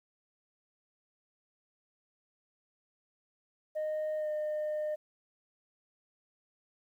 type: tone with pitch glide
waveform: sine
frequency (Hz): 617 to 608.2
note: D#5 to D#5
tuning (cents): -15 to -40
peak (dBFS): -29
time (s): 3.75-4.96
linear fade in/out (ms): 20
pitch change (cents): -25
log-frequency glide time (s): 4.17-4.29
effects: tanh soft clip ceiling -30 dBFS + 11-bit